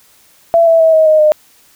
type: tone with pitch steps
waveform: sine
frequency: 671 / 658.3 / 645.9 / 633.7 / 621.7 / 610 Hz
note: E5 / E5 / E5 / D#5 / D#5 / D#5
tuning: +31 / -3 / -35 / +32 / -2 / -34 cents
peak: -5 dBFS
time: 0.54-1.32 s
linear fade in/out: 0 ms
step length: 130 ms
effects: white hiss -48 dBFS RMS until 1.75 s